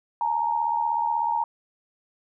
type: tone pair together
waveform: sine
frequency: 853.7 / 930 Hz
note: G#5 / A#5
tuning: +47 / -4 cents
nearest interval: minor second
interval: 149 cents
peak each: -27 / -23 dBFS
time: 0.21-1.44 s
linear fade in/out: 2 ms
effects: none